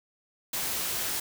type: noise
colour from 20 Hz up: white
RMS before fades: -31 dBFS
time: 0.53-1.2 s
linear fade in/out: 5 ms
effects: none